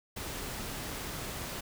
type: noise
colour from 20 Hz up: pink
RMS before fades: -39 dBFS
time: 0.16-1.61 s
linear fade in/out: 10 ms
effects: none